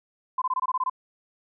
sine tone bursts, 1024 Hz, C6, 38 cents flat, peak -22 dBFS, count 9, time 0.38-0.898 s, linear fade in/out 5 ms, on 38 ms, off 22 ms, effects none

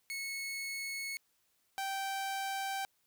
sawtooth tone pair in turn, 2196 / 779.5 Hz, C#7 / G5, -17 / -10 cents, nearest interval octave + tritone, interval 1793 cents, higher first, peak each -34 / -31 dBFS, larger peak second, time 0.1-1.17 / 1.78-2.85 s, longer neither, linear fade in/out 0 ms, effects white hiss -75 dBFS RMS until 3.06 s

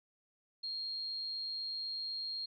sine tone, 4236 Hz, C8, 21 cents sharp, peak -37 dBFS, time 0.63-2.46 s, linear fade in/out 10 ms, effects none

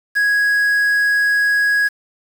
triangle tone with quantisation, 1661.2 Hz, G#6, in tune, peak -11 dBFS, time 0.15-1.89 s, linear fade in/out 20 ms, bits 6, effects none

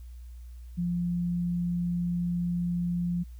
sine tone, 174.61 Hz, F3, in tune, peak -26 dBFS, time 0.77-3.24 s, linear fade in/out 20 ms, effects added 60 Hz sine -41 dBFS peak until 3.39 s + white hiss -66 dBFS RMS until 3.39 s

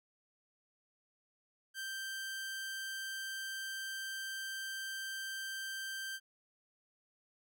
sawtooth tone, 1568 Hz, G6, in tune, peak -36 dBFS, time 1.74-6.2 s, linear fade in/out 50 ms, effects none

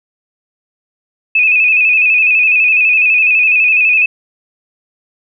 sine tone with vibrato, 2540 Hz, D#7, 35 cents sharp, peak -7 dBFS, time 1.35-4.06 s, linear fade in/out 5 ms, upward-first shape square, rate 12 Hz, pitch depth 48 cents each way, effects none

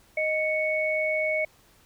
sine tone pair together, 622.3 / 2218 Hz, D#5 / C#7, 0 / 0 cents, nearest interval octave + minor seventh, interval 2200 cents, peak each -26 dBFS, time 0.17-1.45 s, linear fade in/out 5 ms, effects pink hiss -59 dBFS RMS until 1.85 s

